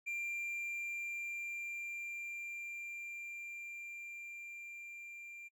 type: tone with level ramp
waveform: triangle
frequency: 2378 Hz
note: D7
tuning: 21 cents sharp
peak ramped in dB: -35 to -46 dBFS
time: 0.06-5.49 s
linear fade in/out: 20 ms
effects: noise-tail reverb RT60 0.1 s tail -26 dB re dry